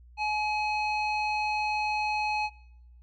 square tone with low-pass filter, 847 Hz, G#5, 34 cents sharp, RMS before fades -29 dBFS, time 0.17-2.5 s, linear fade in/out 50 ms, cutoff 3300 Hz, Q 5.1, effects noise-tail reverb RT60 0.8 s tail -23 dB re dry + added 60 Hz sine -50 dBFS peak until 3.02 s

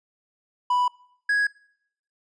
triangle tone pair in turn, 987.8 / 1661.3 Hz, B5 / G#6, 0 / 0 cents, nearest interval major sixth, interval 900 cents, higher second, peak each -17 dBFS, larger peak neither, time 0.7-0.88 / 1.29-1.47 s, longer neither, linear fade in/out 5 ms, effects noise-tail reverb RT60 0.7 s tail -23 dB re dry + resampled to 22050 Hz

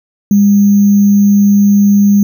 sine tone with sample-and-hold, 202.3 Hz, G#3, 45 cents flat, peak -4 dBFS, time 0.31-2.23 s, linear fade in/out 2 ms, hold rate 6300 Hz, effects none

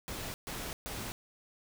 pink noise bursts, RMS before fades -40 dBFS, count 3, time 0.08-1.12 s, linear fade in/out 0 ms, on 260 ms, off 130 ms, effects none

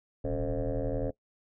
sine tone with frequency modulation, 277.2 Hz, C#4, in tune, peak -27 dBFS, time 0.24-1.11 s, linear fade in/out 10 ms, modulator 80.8 Hz, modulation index 4, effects noise-tail reverb RT60 0.1 s tail -19 dB re dry + tanh soft clip ceiling -24 dBFS

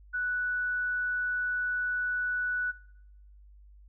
sine tone, 1480 Hz, F#6, in tune, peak -28 dBFS, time 0.13-2.72 s, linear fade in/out 20 ms, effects noise-tail reverb RT60 0.8 s tail -21 dB re dry + added 50 Hz sine -51 dBFS peak until 3.88 s

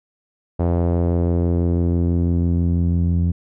sawtooth tone with low-pass filter sweep, 86.1 Hz, F2, 24 cents flat, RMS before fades -18 dBFS, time 0.59-3.32 s, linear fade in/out 10 ms, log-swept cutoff 670 to 170 Hz, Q 1.4, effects none

